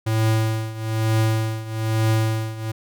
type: tone with tremolo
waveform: square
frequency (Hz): 110.7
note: A2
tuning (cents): +11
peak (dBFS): -16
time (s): 0.06-2.72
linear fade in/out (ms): 10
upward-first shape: triangle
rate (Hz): 1.1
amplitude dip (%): 85
effects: none